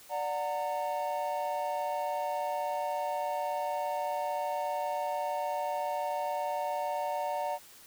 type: chord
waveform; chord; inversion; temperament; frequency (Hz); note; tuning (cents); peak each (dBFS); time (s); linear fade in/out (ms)
triangle; D augmented; none; just; 587.3 / 734.2 / 917.7; D5 / F#5 / A#5; 0 / -14 / -27; -33; 0.09-7.59; 50
effects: white hiss -54 dBFS RMS until 7.86 s